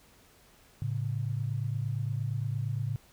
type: tone pair together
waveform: sine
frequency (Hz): 110.25 / 138.9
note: A2 / C#3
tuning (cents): +4 / +4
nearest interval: major third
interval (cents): 400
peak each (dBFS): -31 / -33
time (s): 0.82-2.96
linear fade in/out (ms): 0
effects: pink hiss -60 dBFS RMS until 3.12 s